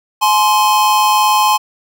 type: tone pair together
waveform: square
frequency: 846.7 / 1044 Hz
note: G#5 / C6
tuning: +33 / -4 cents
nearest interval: major third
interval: 363 cents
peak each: -13 dBFS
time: 0.21-1.58 s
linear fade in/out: 20 ms
effects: none